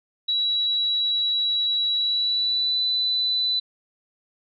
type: tone with pitch glide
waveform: sine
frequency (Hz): 3903 to 3992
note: B7 to B7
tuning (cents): -21 to +18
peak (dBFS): -20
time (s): 0.28-3.6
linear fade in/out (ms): 10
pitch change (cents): +39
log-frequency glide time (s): 1.95-2.82
effects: none